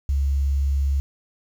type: tone with quantisation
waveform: sine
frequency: 69.3 Hz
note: C#2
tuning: in tune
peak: -18 dBFS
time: 0.09-1 s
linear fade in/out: 0 ms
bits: 8
effects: none